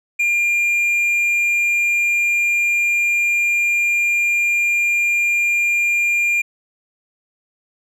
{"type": "tone", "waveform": "triangle", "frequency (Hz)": 2400, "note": "D7", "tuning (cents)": 37, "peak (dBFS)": -13, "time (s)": [0.19, 6.42], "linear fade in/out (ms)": 10, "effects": []}